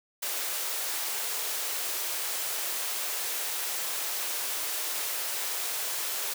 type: high-pass noise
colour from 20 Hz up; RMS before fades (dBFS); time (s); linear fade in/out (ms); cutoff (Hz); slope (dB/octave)
white; -32; 0.22-6.34; 10; 380; 24
effects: none